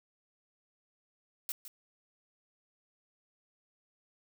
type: noise with echo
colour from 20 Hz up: blue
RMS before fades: -36 dBFS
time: 1.49-1.52 s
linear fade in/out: 0 ms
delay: 160 ms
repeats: 1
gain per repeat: -11 dB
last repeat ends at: 1.68 s
effects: none